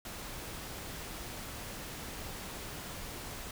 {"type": "noise", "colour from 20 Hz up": "pink", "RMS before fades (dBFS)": -43, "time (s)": [0.05, 3.51], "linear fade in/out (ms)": 2, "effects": []}